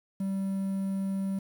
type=tone with quantisation; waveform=triangle; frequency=193.9 Hz; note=G3; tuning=19 cents flat; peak=-26 dBFS; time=0.2-1.39 s; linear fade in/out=5 ms; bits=9; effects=none